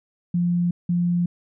sine tone pair in turn, 174.61 / 174.61 Hz, F3 / F3, 0 / 0 cents, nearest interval unison, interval 0 cents, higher neither, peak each -18 dBFS, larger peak neither, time 0.34-0.71 / 0.89-1.26 s, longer neither, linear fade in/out 5 ms, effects none

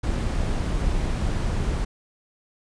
brown noise, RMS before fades -24 dBFS, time 0.03-1.85 s, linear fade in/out 10 ms, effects resampled to 22050 Hz

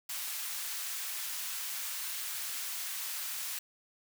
white high-pass noise, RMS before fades -38 dBFS, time 0.09-3.59 s, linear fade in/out 5 ms, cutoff 1200 Hz, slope 12 dB/octave, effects none

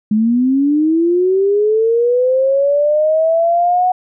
sine linear sweep, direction up, 208.5 to 739 Hz, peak -10 dBFS, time 0.11-3.92 s, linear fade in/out 5 ms, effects none

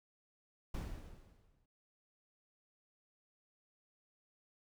brown noise with exponential decay, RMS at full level -38 dBFS, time 0.74-1.66 s, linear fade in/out 5 ms, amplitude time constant 200 ms, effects none

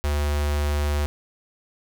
square tone with notch filter, 73.42 Hz, D2, in tune, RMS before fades -23 dBFS, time 0.04-1.06 s, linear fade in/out 0 ms, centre 170 Hz, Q 0.76, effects none

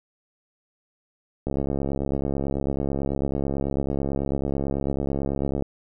click train, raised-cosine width 2 ms, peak -13 dBFS, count 288, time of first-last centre 1.47-5.623 s, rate 69.1 Hz, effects none

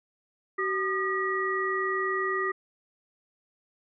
sine tone cluster, 380.5 / 1217 / 1919 Hz, F#4 / D#6 / A#6, +48 / -39 / +50 cents, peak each -30 dBFS, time 0.58-2.52 s, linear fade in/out 10 ms, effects none

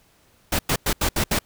pink noise bursts at uneven times, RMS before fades -21 dBFS, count 6, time 0.52-0.59 / 0.69-0.76 / 0.86-0.93 / 1.01-1.09 / 1.16-1.24 / 1.31-1.39 s, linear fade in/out 5 ms, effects pink hiss -59 dBFS RMS until 1.45 s

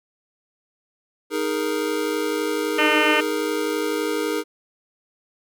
square chord, D# suspended fourth, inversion none, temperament just, 311.1 / 414.8 / 466.7 Hz, D#4 / G#4 / A#4, 0 / -2 / +2 cents, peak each -27 dBFS, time 1.3-4.44 s, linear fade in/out 50 ms
harmonic tone, 303.1 Hz, D#4, 45 cents flat, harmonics 1 / 2 / 3 / 4 / 5 / 6 / 7 / 8 / 9 / 10, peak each -26 / -26 / -26 / -26 / -26 / -26 / -26 / -26 / -26 / -26 dBFS, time 2.78-3.21 s, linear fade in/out 10 ms
effects none

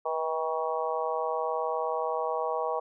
harmonic tone with a mistuned harmonic, 159.3 Hz, D#3, 41 cents sharp, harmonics 3 / 4 / 5 / 6 / 7, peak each -32 / -33 / -34 / -35 / -35 dBFS, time 0.05-2.8 s, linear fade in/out 10 ms, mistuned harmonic 3, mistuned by +29 cents, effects none

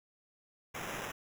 violet noise with sample-and-hold, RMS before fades -41 dBFS, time 0.74-1.12 s, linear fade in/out 10 ms, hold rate 4410 Hz, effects none

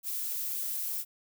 violet noise, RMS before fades -34 dBFS, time 0.03-1.05 s, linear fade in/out 50 ms, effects none

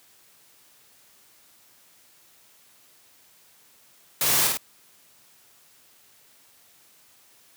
white noise with echo, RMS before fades -23 dBFS, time 4.21-4.47 s, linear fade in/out 2 ms, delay 51 ms, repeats 2, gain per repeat -3 dB, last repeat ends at 4.572 s, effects white hiss -57 dBFS RMS until 7.56 s + high-pass 80 Hz 12 dB/octave

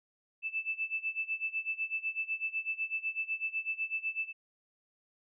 sine tone with tremolo, 2637 Hz, E7, in tune, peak -29 dBFS, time 0.42-4.33 s, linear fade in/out 50 ms, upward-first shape sine, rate 8 Hz, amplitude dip 90%, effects none

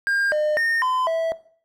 triangle tone with pitch steps, 1606 / 606 / 1833 / 1020 / 655 Hz, G6 / D#5 / A#6 / C6 / E5, +41 / -46 / -30 / -44 / -11 cents, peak -17 dBFS, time 0.07-1.32 s, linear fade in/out 0 ms, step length 250 ms, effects noise-tail reverb RT60 0.5 s tail -17 dB re dry

